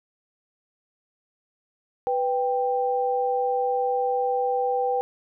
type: tone pair together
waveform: sine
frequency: 495.2 / 787 Hz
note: B4 / G5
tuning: +5 / +7 cents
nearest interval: minor sixth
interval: 802 cents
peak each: -24 dBFS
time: 2.07-5.01 s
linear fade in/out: 0 ms
effects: none